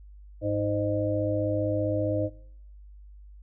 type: harmonic tone with a mistuned harmonic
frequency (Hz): 103.83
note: G#2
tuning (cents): 0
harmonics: 1 / 3 / 5 / 6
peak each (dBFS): -30 / -30 / -30 / -30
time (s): 0.41-2.3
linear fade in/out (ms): 50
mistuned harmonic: 6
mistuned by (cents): -24
effects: noise-tail reverb RT60 0.8 s tail -25 dB re dry + added 50 Hz sine -45 dBFS peak until 3.42 s